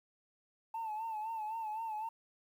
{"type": "tone with vibrato", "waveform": "sine", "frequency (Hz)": 880, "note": "A5", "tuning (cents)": 0, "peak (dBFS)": -35, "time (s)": [0.74, 2.09], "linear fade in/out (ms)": 5, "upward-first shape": "sine", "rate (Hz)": 3.9, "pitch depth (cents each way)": 66, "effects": ["tanh soft clip ceiling -34 dBFS", "11-bit"]}